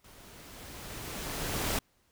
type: noise with level ramp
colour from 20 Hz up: pink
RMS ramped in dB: -55 to -30 dBFS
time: 0.04-1.79 s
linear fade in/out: 5 ms
effects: pink hiss -70 dBFS RMS until 2.11 s